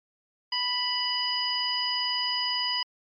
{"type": "harmonic tone", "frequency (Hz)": 987.8, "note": "B5", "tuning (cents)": 0, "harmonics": [1, 2, 3, 5], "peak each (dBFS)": [-33, -36, -30, -28], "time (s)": [0.52, 2.83], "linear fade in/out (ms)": 5, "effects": ["MP3 48 kbps"]}